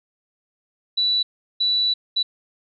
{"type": "tone bursts at uneven times", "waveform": "sine", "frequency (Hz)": 3951, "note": "B7", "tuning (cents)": 0, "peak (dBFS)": -17, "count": 3, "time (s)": [[0.97, 1.23], [1.6, 1.94], [2.16, 2.23]], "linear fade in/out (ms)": 10, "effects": []}